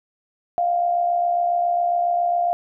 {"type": "tone with amplitude modulation", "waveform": "sine", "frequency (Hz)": 698.5, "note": "F5", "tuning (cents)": 0, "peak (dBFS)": -15, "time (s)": [0.58, 2.53], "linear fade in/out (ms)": 0, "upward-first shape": "sine", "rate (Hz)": 67.3, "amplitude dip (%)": 50, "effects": []}